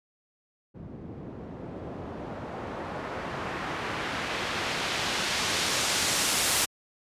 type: noise with low-pass filter sweep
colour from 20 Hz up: white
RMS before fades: -31 dBFS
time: 0.74-6.66 s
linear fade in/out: 20 ms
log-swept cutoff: 230 to 11000 Hz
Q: 0.73
effects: high-pass 60 Hz 12 dB/octave + resampled to 32000 Hz